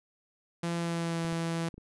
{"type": "tone with pitch glide", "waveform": "sawtooth", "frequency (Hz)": [170, 166.21], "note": ["F3", "E3"], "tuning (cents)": [-46, 15], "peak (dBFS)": -26, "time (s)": [0.63, 1.69], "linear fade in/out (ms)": 5, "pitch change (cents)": -39, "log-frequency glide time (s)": [0.76, 1.22]}
{"type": "clicks", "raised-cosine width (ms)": 3, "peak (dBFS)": -34, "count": 4, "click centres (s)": [1.248, 1.326, 1.742, 1.78]}
{"effects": ["resampled to 24000 Hz"]}